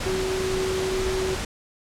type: tone in noise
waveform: sine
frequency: 376.5 Hz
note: F#4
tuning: 30 cents sharp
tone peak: -24 dBFS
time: 0.06-1.35 s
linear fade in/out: 5 ms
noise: pink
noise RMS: -29 dBFS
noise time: 0-1.45 s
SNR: +2 dB
effects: low-pass 8000 Hz 12 dB/octave